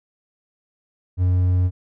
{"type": "tone", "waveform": "triangle", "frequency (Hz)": 90.7, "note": "F#2", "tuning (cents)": -34, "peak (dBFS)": -13, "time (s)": [1.17, 1.71], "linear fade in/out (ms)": 50, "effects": []}